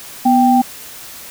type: tone pair together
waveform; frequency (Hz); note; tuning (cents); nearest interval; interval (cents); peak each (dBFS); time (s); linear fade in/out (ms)
sine; 246.6 / 784; B3 / G5; -2 / 0; octave + minor sixth; 2002; -11; 0.25-0.62; 10
effects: white hiss -34 dBFS RMS until 1.3 s